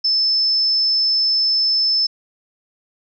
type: tone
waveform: sine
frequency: 5260 Hz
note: E8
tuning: 5 cents flat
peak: -14 dBFS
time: 0.04-2.07 s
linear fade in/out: 10 ms
effects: none